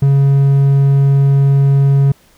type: tone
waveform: triangle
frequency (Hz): 138.59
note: C#3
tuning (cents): 0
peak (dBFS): -5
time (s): 0.02-2.12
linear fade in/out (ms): 5
effects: pink hiss -50 dBFS RMS until 2.37 s